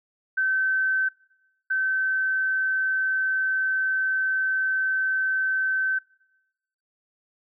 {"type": "tone pair in turn", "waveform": "sine", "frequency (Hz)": [1538, 1538], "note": ["G6", "G6"], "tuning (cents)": [-33, -33], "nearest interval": "unison", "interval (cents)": 0, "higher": "neither", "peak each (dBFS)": [-20, -21], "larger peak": "first", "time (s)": [[0.37, 1.09], [1.7, 5.99]], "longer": "second", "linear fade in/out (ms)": 10, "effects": ["noise-tail reverb RT60 1.0 s tail -25 dB re dry"]}